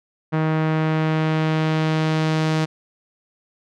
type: tone with low-pass filter sweep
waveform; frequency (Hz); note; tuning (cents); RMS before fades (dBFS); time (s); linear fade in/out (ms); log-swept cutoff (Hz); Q
sawtooth; 157.5; D#3; +21; -20; 0.32-2.66; 20; 1800 to 5500; 0.91
effects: none